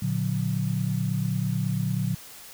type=chord; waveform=sine; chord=Bb augmented; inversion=none; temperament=just; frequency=116.54 / 145.68 / 182.1 Hz; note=Bb2 / D3 / F#3; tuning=0 / -14 / -27 cents; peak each=-28 dBFS; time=0.02-2.15 s; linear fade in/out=5 ms; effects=white hiss -45 dBFS RMS until 2.53 s